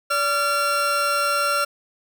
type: tone pair together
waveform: 40% pulse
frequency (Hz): 577 / 1372.3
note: D5 / F6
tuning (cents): -31 / -31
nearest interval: octave + minor third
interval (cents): 1500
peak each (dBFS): -25 / -19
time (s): 0.1-1.65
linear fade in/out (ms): 10
effects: none